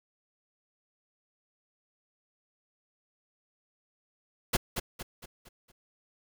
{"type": "noise with echo", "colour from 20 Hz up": "pink", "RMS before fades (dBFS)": -25, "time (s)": [4.53, 4.57], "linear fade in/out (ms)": 10, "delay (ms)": 230, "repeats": 5, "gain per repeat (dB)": -7, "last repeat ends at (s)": 5.72, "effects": []}